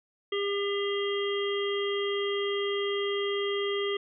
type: harmonic tone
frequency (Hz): 402.2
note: G4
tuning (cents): +44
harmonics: 1 / 3 / 5 / 7 / 8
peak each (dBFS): -28 / -38 / -37 / -41 / -36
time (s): 0.32-3.97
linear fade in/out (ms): 5
effects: none